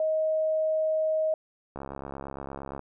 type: tone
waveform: sine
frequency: 629 Hz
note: D#5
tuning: 19 cents sharp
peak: -23 dBFS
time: 0-1.34 s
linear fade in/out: 2 ms
type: click train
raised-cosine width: 1 ms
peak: -23 dBFS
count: 72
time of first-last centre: 1.76-2.793 s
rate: 68.7 Hz
effects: none